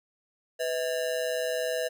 square ring-modulated tone, 570 Hz, C#5, 48 cents sharp, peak -25 dBFS, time 0.59-1.89 s, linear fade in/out 20 ms, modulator 70.6 Hz, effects none

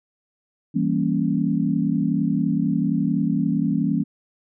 sine chord, E diminished seventh, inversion none, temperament equal, 164.81 / 196 / 233.1 / 277.2 Hz, E3 / G3 / Bb3 / Db4, 0 / 0 / 0 / 0 cents, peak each -24 dBFS, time 0.74-4.04 s, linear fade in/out 20 ms, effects none

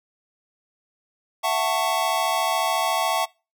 square chord, F# minor seventh, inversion third, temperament just, 666 / 740 / 888 / 1110 Hz, E5 / F#5 / A5 / C#6, +18 / 0 / +16 / +2 cents, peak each -27 dBFS, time 1.43-3.26 s, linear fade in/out 20 ms, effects noise-tail reverb RT60 0.3 s tail -24 dB re dry

